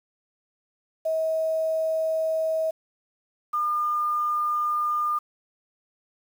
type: tone pair in turn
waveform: sine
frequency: 640 / 1208.2 Hz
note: D#5 / D6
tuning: +49 / +49 cents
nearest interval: major seventh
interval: 1100 cents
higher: second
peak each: -22 dBFS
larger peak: neither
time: 1.05-2.71 / 3.53-5.19 s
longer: neither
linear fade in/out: 10 ms
effects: 8-bit